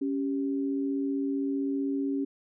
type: tone pair together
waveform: sine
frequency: 277.2 / 392.7 Hz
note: C#4 / G4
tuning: 0 / +3 cents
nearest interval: tritone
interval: 603 cents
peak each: -27 / -35 dBFS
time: 0.01-2.25 s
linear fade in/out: 10 ms
effects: none